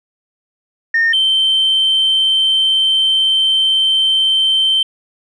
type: tone pair in turn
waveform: sine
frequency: 1829 / 3109 Hz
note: A#6 / G7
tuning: -33 / -15 cents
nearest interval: major sixth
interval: 918 cents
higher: second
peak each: -9 dBFS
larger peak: neither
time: 0.94-1.13 / 1.13-4.83 s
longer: second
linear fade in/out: 5 ms
effects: tanh soft clip ceiling -7 dBFS